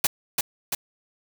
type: noise with echo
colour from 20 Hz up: white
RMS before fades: -20 dBFS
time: 0.04-0.07 s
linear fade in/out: 5 ms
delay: 340 ms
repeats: 2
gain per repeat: -3 dB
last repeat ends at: 0.75 s
effects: none